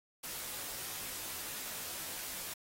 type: noise with comb filter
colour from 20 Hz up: white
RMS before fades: -42 dBFS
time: 0.23-2.54 s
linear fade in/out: 10 ms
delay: 17 ms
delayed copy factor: -0.75
effects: AAC 48 kbps